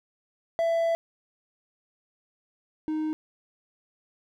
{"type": "tone pair in turn", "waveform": "triangle", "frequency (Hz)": [666, 310.7], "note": ["E5", "D#4"], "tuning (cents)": [18, -2], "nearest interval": "octave + minor second", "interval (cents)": 1320, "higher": "first", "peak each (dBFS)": [-20, -24], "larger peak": "first", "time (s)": [[0.59, 0.95], [2.88, 3.13]], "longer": "first", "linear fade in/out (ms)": 0, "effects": []}